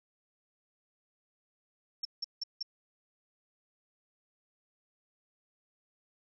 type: tone bursts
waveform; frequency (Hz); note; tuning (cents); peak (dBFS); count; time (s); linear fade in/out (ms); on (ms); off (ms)
sine; 5440; F8; -46; -32; 4; 2.03-2.628; 5; 22; 170
effects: none